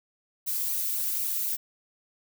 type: noise with flanger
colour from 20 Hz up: violet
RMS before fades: -29 dBFS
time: 0.46-1.57 s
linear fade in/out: 20 ms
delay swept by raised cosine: 0.55 to 2.25 ms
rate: 4 Hz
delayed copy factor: -0.8
effects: none